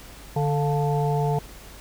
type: harmonic tone with a mistuned harmonic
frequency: 146.83 Hz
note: D3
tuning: in tune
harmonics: 1 / 3 / 5 / 6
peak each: -22 / -27 / -29 / -30 dBFS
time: 0.36-1.39 s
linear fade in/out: 5 ms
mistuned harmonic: 5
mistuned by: -72 cents
effects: added 50 Hz sine -45 dBFS peak until 1.8 s + pink hiss -45 dBFS RMS until 1.8 s